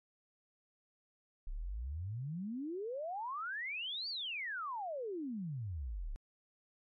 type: exponential two-way sweep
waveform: sine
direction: up then down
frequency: 30.87 to 4721 to 30.87 Hz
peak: -38 dBFS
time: 1.47-6.16 s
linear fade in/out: 0 ms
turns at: 4.09 s
effects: AAC 32 kbps